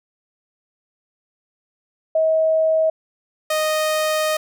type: tone pair in turn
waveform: sine / sawtooth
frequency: 638 / 620.6 Hz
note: D#5 / D#5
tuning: +43 / -5 cents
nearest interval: unison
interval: 48 cents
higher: first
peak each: -14 dBFS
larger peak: neither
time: 2.15-2.9 / 3.5-4.37 s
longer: second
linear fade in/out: 5 ms
effects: none